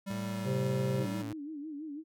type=tone with pitch glide; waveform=square; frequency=196 to 192.63 Hz; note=G3 to G3; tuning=0 to -30 cents; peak=-36 dBFS; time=0.06-1.23 s; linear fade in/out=20 ms; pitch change=-30 cents; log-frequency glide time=0.22-0.4 s
type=tone; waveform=sawtooth; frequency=110.5 Hz; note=A2; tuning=8 cents sharp; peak=-35 dBFS; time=0.1-1.33 s; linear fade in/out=5 ms
type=harmonic tone; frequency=131.2 Hz; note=C3; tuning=5 cents sharp; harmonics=1 / 3 / 4; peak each=-31 / -36 / -37 dBFS; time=0.44-1.07 s; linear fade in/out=50 ms
type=tone with vibrato; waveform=sine; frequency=300 Hz; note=D4; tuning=37 cents sharp; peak=-38 dBFS; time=0.97-2.04 s; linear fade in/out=50 ms; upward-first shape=sine; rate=6 Hz; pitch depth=110 cents each way
effects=none